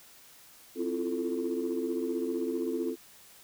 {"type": "chord", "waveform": "sine", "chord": "F major seventh", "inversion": "second", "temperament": "equal with one note detuned", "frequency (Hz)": [261.6, 333.7, 349.2, 440], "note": ["C4", "E4", "F4", "A4"], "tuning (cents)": [0, 21, 0, 0], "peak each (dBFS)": -34, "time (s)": [0.75, 2.96], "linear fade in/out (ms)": 50, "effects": ["tanh soft clip ceiling -21 dBFS", "white hiss -55 dBFS RMS until 3.43 s"]}